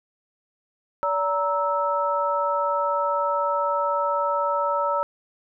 sine tone cluster, 574 / 934 / 1310 Hz, D5 / A#5 / E6, -40 / +3 / -11 cents, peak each -25 dBFS, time 1.03-5.03 s, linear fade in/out 0 ms, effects none

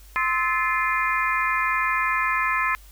harmonic tone with a mistuned harmonic, 347.9 Hz, F4, 7 cents flat, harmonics 3 / 4 / 5 / 6 / 7, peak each -25 / -27 / -26 / -27 / -30 dBFS, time 0.16-2.75 s, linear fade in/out 0 ms, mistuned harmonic 4, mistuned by -120 cents, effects added 50 Hz sine -45 dBFS peak until 2.91 s + white hiss -53 dBFS RMS until 2.91 s

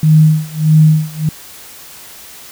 sine tone with tremolo, 155.56 Hz, D#3, in tune, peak -3 dBFS, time 0.03-1.29 s, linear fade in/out 2 ms, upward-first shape sine, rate 1.6 Hz, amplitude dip 95%, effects white hiss -35 dBFS RMS until 2.51 s

